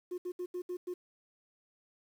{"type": "tone bursts at uneven times", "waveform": "sine", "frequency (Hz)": 358.6, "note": "F4", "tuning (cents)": 46, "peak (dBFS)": -33, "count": 6, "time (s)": [[0.11, 0.18], [0.25, 0.32], [0.39, 0.46], [0.54, 0.62], [0.69, 0.77], [0.87, 0.94]], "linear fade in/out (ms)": 10, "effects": ["tanh soft clip ceiling -33 dBFS", "10-bit"]}